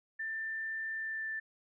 sine tone with pitch glide, 1782 to 1768.7 Hz, A6 to A6, +22 to +9 cents, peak -35 dBFS, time 0.19-1.4 s, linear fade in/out 10 ms, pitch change -13 cents, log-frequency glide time 0.97-1.29 s, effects none

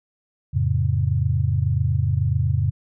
sine chord, F augmented, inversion none, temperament just, 87.31 / 109.13 / 136.42 Hz, F2 / A2 / C#3, 0 / -14 / -27 cents, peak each -22 dBFS, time 0.53-2.71 s, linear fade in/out 20 ms, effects none

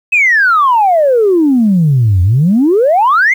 sine exponential two-way sweep, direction down then up, 2606 to 86.1 to 2188 Hz, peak -5 dBFS, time 0.12-3.34 s, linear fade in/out 10 ms, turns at 2.22 s, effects tanh soft clip ceiling -2 dBFS + 7-bit

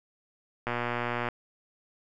click train, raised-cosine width 0.5 ms, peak -15 dBFS, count 75, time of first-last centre 0.67-1.287 s, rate 120 Hz, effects none

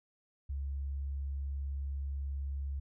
sine tone, 69.3 Hz, C#2, in tune, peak -34 dBFS, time 0.49-2.8 s, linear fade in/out 10 ms, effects none

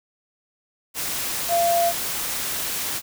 sine tone in noise, 686 Hz, F5, 31 cents flat, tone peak -17 dBFS, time 1.48-1.93 s, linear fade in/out 50 ms, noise white, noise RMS -27 dBFS, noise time 0.94-3.02 s, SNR +7 dB, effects none

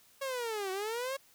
sawtooth linear two-way sweep, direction down then up, 554.4 to 370.6 to 554.4 Hz, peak -30 dBFS, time 0.21-1.17 s, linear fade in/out 10 ms, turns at 0.71 s, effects white hiss -63 dBFS RMS until 1.34 s

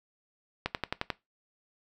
click train, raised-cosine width 0.3 ms, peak -13 dBFS, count 6, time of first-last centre 0.66-1.102 s, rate 11.3 Hz, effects noise-tail reverb RT60 0.2 s tail -19 dB re dry

